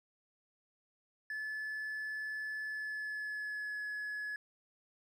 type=tone with pitch glide; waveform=triangle; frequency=1729 to 1697.3 Hz; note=A6 to G#6; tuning=-31 to +37 cents; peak=-35 dBFS; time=1.3-4.36 s; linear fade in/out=2 ms; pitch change=-32 cents; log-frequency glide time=2.65-3.82 s; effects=tanh soft clip ceiling -31 dBFS